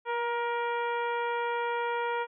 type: harmonic tone with a mistuned harmonic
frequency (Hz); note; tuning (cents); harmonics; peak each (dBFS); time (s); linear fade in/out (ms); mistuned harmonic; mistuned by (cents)
472; A#4; +22; 1 / 2 / 3 / 4 / 5 / 6 / 7; -32 / -31 / -37 / -41 / -42 / -51 / -50; 0.05-2.27; 50; 1; +15
effects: none